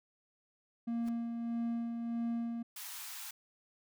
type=tone with tremolo; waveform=triangle; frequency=233.1 Hz; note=A#3; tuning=in tune; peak=-30 dBFS; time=0.87-2.63 s; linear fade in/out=10 ms; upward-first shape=sine; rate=1.6 Hz; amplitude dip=40%
type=noise with exponential growth; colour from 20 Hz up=pink; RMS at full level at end=-48 dBFS; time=1.01-1.09 s; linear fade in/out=5 ms; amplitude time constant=17 ms
type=high-pass noise; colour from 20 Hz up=white; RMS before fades=-45 dBFS; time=2.76-3.31 s; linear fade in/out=5 ms; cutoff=790 Hz; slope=48 dB/octave
effects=none